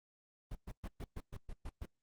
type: noise bursts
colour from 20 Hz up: brown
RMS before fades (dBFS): -42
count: 9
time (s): 0.51-1.857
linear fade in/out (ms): 5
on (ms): 43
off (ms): 120
effects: noise-tail reverb RT60 0.1 s tail -21 dB re dry + Opus 24 kbps